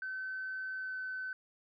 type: tone with pitch glide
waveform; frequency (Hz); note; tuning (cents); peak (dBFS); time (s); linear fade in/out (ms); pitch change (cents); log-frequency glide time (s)
sine; 1528 to 1519.2; G6 to F#6; -45 to +45; -36; 0.02-1.33; 2; -10; 0.76-0.95
effects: tanh soft clip ceiling -32 dBFS